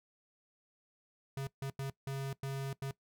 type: tone bursts at uneven times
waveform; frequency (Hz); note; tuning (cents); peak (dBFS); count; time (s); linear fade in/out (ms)
square; 136.4; C#3; -28; -37; 6; 1.37-1.47 / 1.62-1.7 / 1.79-1.9 / 2.07-2.33 / 2.43-2.73 / 2.82-2.91; 2
effects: noise-tail reverb RT60 0.1 s tail -19 dB re dry